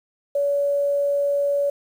sine tone with quantisation, 568 Hz, C#5, 42 cents sharp, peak -18 dBFS, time 0.35-1.7 s, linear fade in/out 5 ms, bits 8, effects none

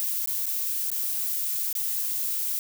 violet noise with dropouts, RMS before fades -28 dBFS, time 0-2.59 s, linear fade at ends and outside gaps 0 ms, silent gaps 0.259-0.274 / 0.457-0.466 / 0.902-0.916 / 1.728-1.752 s, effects none

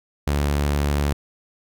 sawtooth tone, 72.2 Hz, D2, 29 cents flat, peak -15 dBFS, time 0.27-1.13 s, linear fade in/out 5 ms, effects none

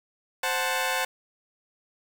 15% pulse chord, F# diminished, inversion second, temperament equal, 523.3 / 740 / 880 Hz, C5 / F#5 / A5, 0 / 0 / 0 cents, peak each -23 dBFS, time 0.43-1.05 s, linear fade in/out 5 ms, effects 7-bit

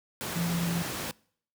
sine tone in noise, 170.6 Hz, F3, 40 cents flat, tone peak -27 dBFS, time 0.36-0.82 s, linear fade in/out 0 ms, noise pink, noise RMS -34 dBFS, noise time 0.21-1.11 s, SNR +4 dB, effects noise-tail reverb RT60 0.6 s tail -25 dB re dry + high-pass 100 Hz 12 dB/octave

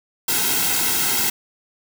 white noise with comb filter, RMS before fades -20 dBFS, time 0.28-1.3 s, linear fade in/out 5 ms, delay 1.7 ms, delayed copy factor -0.9, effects none

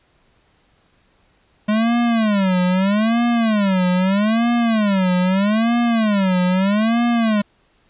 square tone with vibrato, 207.3 Hz, G#3, 3 cents flat, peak -15 dBFS, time 1.68-7.42 s, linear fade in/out 10 ms, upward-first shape sine, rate 0.79 Hz, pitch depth 240 cents each way, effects pink hiss -59 dBFS RMS until 7.89 s + resampled to 8000 Hz

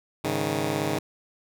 10% pulse chord, Ab suspended fourth, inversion none, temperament just, 103.83 / 138.43 / 155.74 Hz, Ab2 / Db3 / Eb3, 0 / -2 / +2 cents, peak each -24 / -22 / -21 dBFS, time 0.24-0.99 s, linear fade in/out 5 ms, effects none

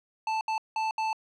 square tone bursts at uneven times, 880 Hz, A5, in tune, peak -27 dBFS, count 4, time 0.27-0.41 / 0.48-0.58 / 0.76-0.91 / 0.98-1.13 s, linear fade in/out 2 ms, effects low-pass 4000 Hz 12 dB/octave

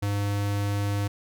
square tone, 101.5 Hz, G#2, 39 cents flat, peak -25 dBFS, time 0.02-1.08 s, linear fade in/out 10 ms, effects none

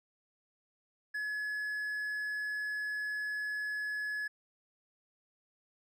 triangle tone, 1699 Hz, G#6, 39 cents sharp, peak -32 dBFS, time 1.14-4.28 s, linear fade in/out 10 ms, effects none

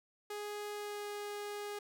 sawtooth tone with pitch glide, 415.3 to 412.4 Hz, G#4 to G#4, 0 to -12 cents, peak -36 dBFS, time 0.3-1.79 s, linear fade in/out 5 ms, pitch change -12 cents, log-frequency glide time 0.72-1.08 s, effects none

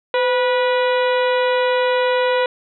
harmonic tone with a mistuned harmonic, 488.3 Hz, B4, 20 cents flat, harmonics 1 / 2 / 3 / 4 / 5 / 6 / 7 / 8, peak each -16 / -22 / -26 / -28 / -30 / -32 / -33 / -34 dBFS, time 0.14-2.46 s, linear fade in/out 2 ms, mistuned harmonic 1, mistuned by +62 cents, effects none

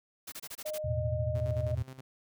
white noise bursts, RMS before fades -42 dBFS, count 7, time 0.27-0.784 s, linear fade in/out 10 ms, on 52 ms, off 25 ms
sine tone, 614 Hz, D#5, 23 cents flat, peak -34 dBFS, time 0.65-1.75 s, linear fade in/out 10 ms
sine chord, E suspended fourth, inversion none, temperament equal, 82.41 / 110 / 123.47 Hz, E2 / A2 / B2, 0 / 0 / 0 cents, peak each -34 dBFS, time 0.84-1.83 s, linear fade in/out 10 ms
sawtooth tone with tremolo, 130.81 Hz, C3, in tune, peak -39 dBFS, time 1.35-2.01 s, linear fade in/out 5 ms, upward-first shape square, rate 9.5 Hz, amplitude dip 70%
effects none

